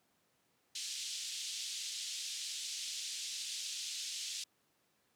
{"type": "band-pass noise", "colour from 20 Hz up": "pink", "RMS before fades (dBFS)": -42, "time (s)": [0.75, 4.44], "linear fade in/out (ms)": 5, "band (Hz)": [3200, 7900], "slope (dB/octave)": 24, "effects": ["pink hiss -75 dBFS RMS until 5.15 s", "high-pass 150 Hz 12 dB/octave"]}